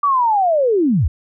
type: linear sweep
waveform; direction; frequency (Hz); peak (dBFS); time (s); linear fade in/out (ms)
sine; down; 1174.7 to 54.5; -12; 0.03-1.08; 5
effects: none